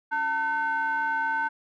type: ring-modulated tone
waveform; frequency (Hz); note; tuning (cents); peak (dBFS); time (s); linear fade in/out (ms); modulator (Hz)
triangle; 311.1; D#4; 0; -19; 0.11-1.49; 20; 1210
effects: none